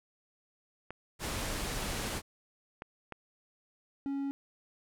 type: clicks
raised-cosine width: 0.5 ms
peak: -26 dBFS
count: 3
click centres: 0.906 / 2.821 / 3.123 s
type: low-pass noise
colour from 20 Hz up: pink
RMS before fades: -36 dBFS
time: 1.19-2.22 s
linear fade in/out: 50 ms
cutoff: 12000 Hz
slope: 24 dB/octave
type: tone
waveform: triangle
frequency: 277.2 Hz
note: C#4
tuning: in tune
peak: -30 dBFS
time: 4.06-4.31 s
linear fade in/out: 0 ms
effects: none